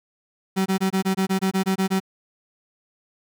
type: tone bursts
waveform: 35% pulse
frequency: 190.7 Hz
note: G3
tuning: 47 cents flat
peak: -17 dBFS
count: 12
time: 0.56-2.002 s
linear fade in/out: 20 ms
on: 100 ms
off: 22 ms
effects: none